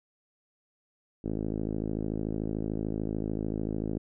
5% pulse tone with low-pass filter, 53.5 Hz, A1, 48 cents flat, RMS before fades -32 dBFS, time 1.24-3.98 s, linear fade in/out 5 ms, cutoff 310 Hz, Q 1.3, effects none

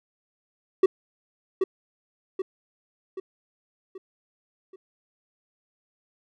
triangle tone with echo, 380 Hz, F#4, 46 cents sharp, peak -11 dBFS, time 0.83-0.86 s, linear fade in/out 5 ms, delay 780 ms, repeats 5, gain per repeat -6 dB, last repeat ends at 4.76 s, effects none

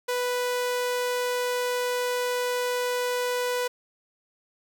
sawtooth tone, 493.9 Hz, B4, in tune, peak -21 dBFS, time 0.08-3.68 s, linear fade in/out 10 ms, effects none

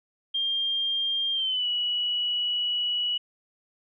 sine tone with pitch glide, 3200 to 2934 Hz, G7 to F#7, +35 to -15 cents, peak -24 dBFS, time 0.34-3.18 s, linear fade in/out 10 ms, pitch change -150 cents, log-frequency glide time 1.33-1.67 s, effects none

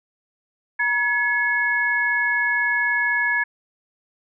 sine tone cluster, 956 / 1697 / 2188 Hz, A#5 / G#6 / C#7, +43 / +37 / -23 cents, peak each -28 / -19 / -26 dBFS, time 0.79-3.44 s, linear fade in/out 10 ms, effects none

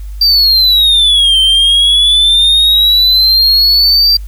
triangle exponential two-way sweep, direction down then up, 4714 to 3106 to 4714 Hz, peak -4 dBFS, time 0.21-4.17 s, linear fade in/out 5 ms, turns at 1.39 s, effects added 50 Hz sine -21 dBFS peak until 4.27 s + white hiss -46 dBFS RMS until 4.27 s

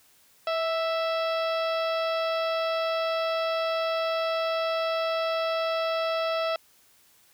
harmonic tone with a mistuned harmonic, 659.3 Hz, E5, in tune, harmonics 1 / 2 / 3 / 4 / 5 / 6 / 7 / 8, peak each -26 / -31 / -40 / -38 / -40 / -42 / -45 / -43 dBFS, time 0.47-6.56 s, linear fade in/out 2 ms, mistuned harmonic 1, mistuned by -22 cents, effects white hiss -60 dBFS RMS until 7.33 s

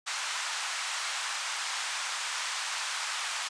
pink band-pass noise, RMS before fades -34 dBFS, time 0.06-3.49 s, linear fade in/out 20 ms, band 960 to 8800 Hz, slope 24 dB/octave, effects resampled to 22050 Hz

